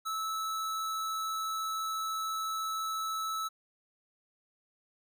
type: tone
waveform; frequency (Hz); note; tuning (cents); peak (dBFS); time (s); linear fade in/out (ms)
square; 1307; E6; -15; -33; 0.05-3.49; 20
effects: none